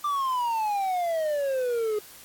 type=exponential sweep; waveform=triangle; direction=down; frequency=1191 to 415.3 Hz; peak=-22 dBFS; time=0.04-1.99 s; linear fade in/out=5 ms; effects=white hiss -48 dBFS RMS until 2.24 s + AAC 64 kbps